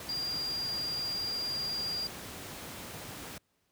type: tone in noise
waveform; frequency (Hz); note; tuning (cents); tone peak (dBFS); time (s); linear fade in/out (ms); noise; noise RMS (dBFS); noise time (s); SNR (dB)
sine; 4793; D8; +34; -32; 0.09-2.07; 2; pink; -43; 0-3.38; +8
effects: pink hiss -75 dBFS RMS until 3.71 s + high-pass 80 Hz 12 dB/octave